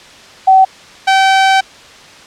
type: tone pair in turn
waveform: sine / sawtooth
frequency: 762 / 770.4 Hz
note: G5 / G5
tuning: -49 / -30 cents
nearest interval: unison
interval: 19 cents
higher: second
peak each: -3 dBFS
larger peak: neither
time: 0.47-0.65 / 1.07-1.61 s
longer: second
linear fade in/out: 10 ms
effects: white hiss -37 dBFS RMS until 2.26 s + low-pass 5000 Hz 12 dB/octave